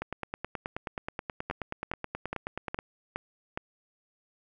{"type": "two click trains", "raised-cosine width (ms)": 0.5, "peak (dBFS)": [-18, -17], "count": [27, 6], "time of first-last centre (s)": [[0.02, 2.789], [1.5, 3.575]], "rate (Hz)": [9.39, 2.41], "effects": []}